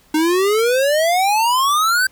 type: exponential sweep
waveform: square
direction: up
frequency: 303.6 to 1571 Hz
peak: -14 dBFS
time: 0.14-2.07 s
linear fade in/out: 5 ms
effects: pink hiss -53 dBFS RMS until 2.11 s